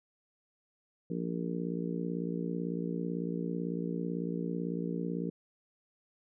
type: harmonic tone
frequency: 58 Hz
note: A#1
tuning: 8 cents flat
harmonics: 3 / 4 / 5 / 6 / 7 / 8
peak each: -35 / -40 / -39 / -45 / -42 / -42 dBFS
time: 1.1-5.3 s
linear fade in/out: 5 ms
effects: none